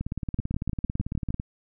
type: two click trains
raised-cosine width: 5 ms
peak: -17 / -15 dBFS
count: 26 / 7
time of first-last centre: 0.01-1.399 / 0.39-1.305 s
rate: 18 / 6.56 Hz
effects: none